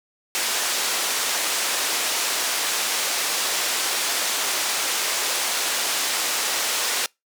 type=band-pass noise; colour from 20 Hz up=white; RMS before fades=-24 dBFS; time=0.35-7.06 s; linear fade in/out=0 ms; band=410 to 8100 Hz; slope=12 dB/octave; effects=noise-tail reverb RT60 0.2 s tail -26 dB re dry